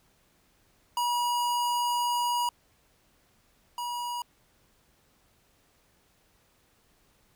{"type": "tone pair in turn", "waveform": "square", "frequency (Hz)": [964, 964], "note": ["B5", "B5"], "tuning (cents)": [-42, -42], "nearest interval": "unison", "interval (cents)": 0, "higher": "neither", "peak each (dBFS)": [-26, -32], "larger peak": "first", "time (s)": [[0.97, 2.49], [3.78, 4.22]], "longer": "first", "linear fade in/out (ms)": 2, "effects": ["pink hiss -66 dBFS RMS until 7.35 s"]}